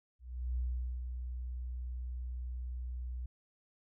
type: tone with ADSR envelope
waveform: sine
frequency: 61.74 Hz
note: B1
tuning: in tune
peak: -31 dBFS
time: 0.19-3.26 s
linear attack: 380 ms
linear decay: 440 ms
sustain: -6 dB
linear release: 4 ms
effects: none